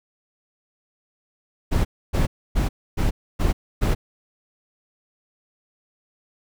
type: noise bursts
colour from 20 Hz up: brown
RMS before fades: -19 dBFS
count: 6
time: 1.71-3.95 s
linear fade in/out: 20 ms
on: 140 ms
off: 280 ms
effects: none